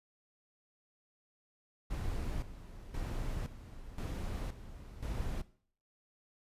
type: noise with tremolo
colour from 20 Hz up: brown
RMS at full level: -37 dBFS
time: 1.9-5.42 s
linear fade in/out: 10 ms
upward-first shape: square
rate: 0.96 Hz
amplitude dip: 75%
effects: noise-tail reverb RT60 0.5 s tail -17 dB re dry + resampled to 32000 Hz